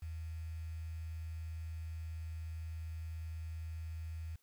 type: tone with quantisation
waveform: sine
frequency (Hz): 80.9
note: E2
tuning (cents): -32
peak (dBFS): -40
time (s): 0.02-4.36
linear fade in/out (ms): 5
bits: 10
effects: white hiss -75 dBFS RMS until 4.42 s